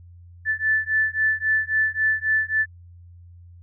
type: beating tone pair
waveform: sine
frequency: 1751 / 1754.7 Hz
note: A6 / A6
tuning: -9 / -5 cents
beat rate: 3.7 Hz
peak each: -22 dBFS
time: 0.45-2.66 s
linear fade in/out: 50 ms
effects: added 87 Hz sine -43 dBFS peak until 3.62 s